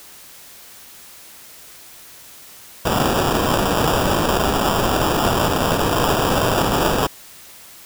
white noise with sample-and-hold, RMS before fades -18 dBFS, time 2.85-7.07 s, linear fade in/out 5 ms, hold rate 2100 Hz, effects white hiss -42 dBFS RMS until 7.85 s

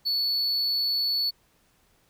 triangle tone, 4435 Hz, C#8, in tune, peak -22 dBFS, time 0.05-1.31 s, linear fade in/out 20 ms, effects pink hiss -65 dBFS RMS until 2.09 s

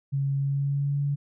sine tone with pitch glide, 138.4 to 142.37 Hz, C#3 to C#3, -2 to +47 cents, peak -23 dBFS, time 0.12-1.16 s, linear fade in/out 20 ms, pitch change +49 cents, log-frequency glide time 0.36-1 s, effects none

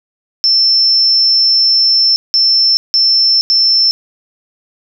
sine tone bursts at uneven times, 5340 Hz, E8, 22 cents sharp, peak -7 dBFS, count 4, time 0.44-2.16 / 2.34-2.77 / 2.94-3.41 / 3.5-3.91 s, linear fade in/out 0 ms, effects none

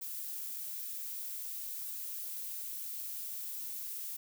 violet noise, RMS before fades -41 dBFS, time 0.01-4.17 s, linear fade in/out 10 ms, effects none

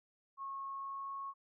sine tone with pitch glide, 1092 to 1098.3 Hz, C#6 to C#6, -26 to -16 cents, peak -40 dBFS, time 0.37-1.34 s, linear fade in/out 50 ms, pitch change +10 cents, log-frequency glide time 0.68-1.1 s, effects none

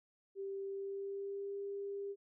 sine tone with pitch glide, 392 to 399.5 Hz, G4 to G4, 0 to +33 cents, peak -39 dBFS, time 0.35-2.16 s, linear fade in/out 50 ms, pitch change +33 cents, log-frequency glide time 0.64-1.57 s, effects none

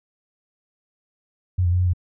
sine tone with pitch steps, 91.1 / 87.1 / 89.7 / 90.5 / 88.7 Hz, F#2 / F2 / F2 / F#2 / F2, -26 / -4 / +47 / -38 / +27 cents, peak -16 dBFS, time 1.58-1.935 s, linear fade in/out 10 ms, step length 71 ms, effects none

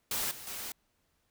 white noise with level steps, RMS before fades -33 / -46 / -40 dBFS, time 0.11-0.72 s, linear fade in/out 2 ms, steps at 0.31 / 0.47 s, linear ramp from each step 2 ms, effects pink hiss -75 dBFS RMS until 1.3 s

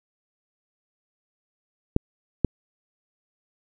clicks, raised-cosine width 3 ms, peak -5 dBFS, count 2, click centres 1.964 / 2.447 s, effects none

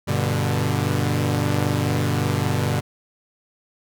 sawtooth chord, G major, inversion none, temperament equal with one note detuned, 98 / 121.77 / 146.83 Hz, G2 / B2 / D3, 0 / -24 / 0 cents, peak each -20 dBFS, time 0.07-2.81 s, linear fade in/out 20 ms, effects none

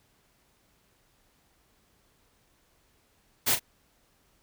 white noise with echo, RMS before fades -24 dBFS, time 3.46-3.56 s, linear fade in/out 20 ms, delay 37 ms, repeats 1, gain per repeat -10 dB, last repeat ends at 3.597 s, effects pink hiss -67 dBFS RMS until 4.42 s

